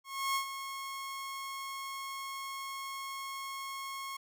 sawtooth tone with ADSR envelope, 1088 Hz, C#6, 33 cents flat, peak -25 dBFS, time 0.04-4.17 s, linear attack 310 ms, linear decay 97 ms, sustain -10 dB, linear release 7 ms, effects none

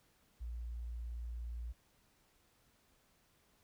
sine tone, 58.6 Hz, A#1, 10 cents sharp, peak -40 dBFS, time 0.4-1.73 s, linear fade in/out 20 ms, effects pink hiss -72 dBFS RMS until 3.63 s

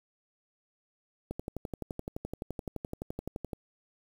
click train, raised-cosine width 2 ms, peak -22 dBFS, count 27, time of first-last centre 1.31-3.532 s, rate 11.7 Hz, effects 8-bit

